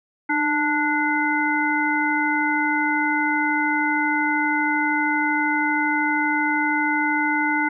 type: harmonic tone with a mistuned harmonic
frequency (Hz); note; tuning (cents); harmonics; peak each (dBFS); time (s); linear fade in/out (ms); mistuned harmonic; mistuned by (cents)
293.7; D4; 0; 1 / 3 / 5 / 7; -24 / -24 / -24 / -24; 0.29-7.69; 10; 1; +49
effects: none